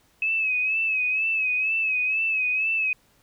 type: tone with vibrato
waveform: sine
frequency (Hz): 2571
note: E7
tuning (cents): -44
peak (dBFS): -21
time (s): 0.22-2.93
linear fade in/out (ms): 2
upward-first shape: sine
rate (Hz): 2.1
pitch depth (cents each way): 61
effects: pink hiss -62 dBFS RMS until 3.22 s